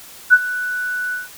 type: tone with ADSR envelope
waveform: sine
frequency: 1484 Hz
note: F#6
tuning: 5 cents sharp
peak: -3 dBFS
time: 0.3-1.29 s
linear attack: 33 ms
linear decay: 44 ms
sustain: -17 dB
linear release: 160 ms
effects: white hiss -40 dBFS RMS until 1.37 s